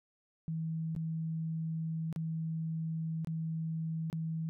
sine tone with dropouts, 161.4 Hz, E3, 36 cents flat, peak -33 dBFS, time 0.48-4.49 s, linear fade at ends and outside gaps 0 ms, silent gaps 0.951-0.963 / 2.127-2.161 / 3.247-3.272 / 4.1-4.128 s, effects none

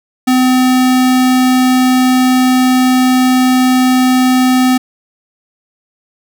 square tone, 255.3 Hz, C4, 42 cents flat, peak -8 dBFS, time 0.27-4.78 s, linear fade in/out 10 ms, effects none

